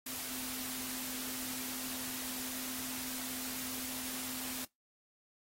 sine tone in noise, 256.4 Hz, C4, 35 cents flat, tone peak -48 dBFS, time 0.06-4.65 s, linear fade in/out 5 ms, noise white, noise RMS -41 dBFS, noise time 0.06-4.65 s, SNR -10 dB, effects noise-tail reverb RT60 0.2 s tail -26 dB re dry + AAC 48 kbps

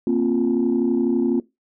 sine chord, Bb suspended second, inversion none, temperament equal with one note detuned, 233.1 / 265.1 / 349.2 Hz, Bb3 / C4 / F4, 0 / +23 / 0 cents, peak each -20 dBFS, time 0.07-1.4 s, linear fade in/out 2 ms, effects noise-tail reverb RT60 0.2 s tail -20 dB re dry + tanh soft clip ceiling -11 dBFS

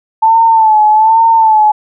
sine tone with vibrato, 880 Hz, A5, in tune, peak -4 dBFS, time 0.22-1.72 s, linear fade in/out 10 ms, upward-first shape sine, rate 1.2 Hz, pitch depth 60 cents each way, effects none

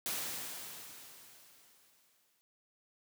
white noise with exponential decay, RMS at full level -36 dBFS, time 0.06-2.41 s, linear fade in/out 0 ms, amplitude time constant 510 ms, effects high-pass 100 Hz 12 dB/octave

